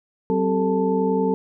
sine tone cluster, 189.3 / 261.7 / 393.7 / 443.9 / 881 Hz, F#3 / C4 / G4 / A4 / A5, +40 / 0 / +8 / +15 / +2 cents, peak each -23 / -25 / -29 / -21 / -28 dBFS, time 0.3-1.34 s, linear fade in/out 0 ms, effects none

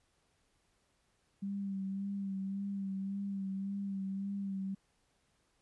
sine tone with vibrato, 196 Hz, G3, in tune, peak -35 dBFS, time 1.42-4.75 s, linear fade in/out 10 ms, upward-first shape sine, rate 1.8 Hz, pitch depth 32 cents each way, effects pink hiss -75 dBFS RMS until 5.61 s + resampled to 24000 Hz

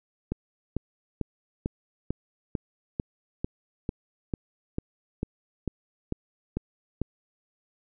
click train, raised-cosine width 3 ms, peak -15 dBFS, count 16, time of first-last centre 0.32-7.016 s, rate 2.24 Hz, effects none

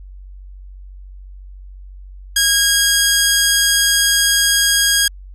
10% pulse tone, 1636 Hz, G#6, 26 cents flat, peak -3 dBFS, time 2.36-5.08 s, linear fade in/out 5 ms, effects added 47 Hz sine -33 dBFS peak until 5.34 s + resampled to 32000 Hz

